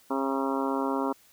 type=harmonic tone with a mistuned harmonic; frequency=135.7 Hz; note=C#3; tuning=36 cents flat; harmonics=2 / 3 / 4 / 5 / 6 / 7 / 8 / 9 / 10; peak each=-29 / -33 / -35 / -38 / -38 / -33 / -37 / -40 / -40 dBFS; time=0.1-1.13 s; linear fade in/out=10 ms; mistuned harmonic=9; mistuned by=-22 cents; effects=white hiss -59 dBFS RMS until 1.32 s